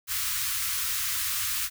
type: band-stop noise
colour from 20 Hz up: white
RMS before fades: -29 dBFS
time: 0.07-1.7 s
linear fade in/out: 50 ms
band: 120 to 1100 Hz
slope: 48 dB/octave
effects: none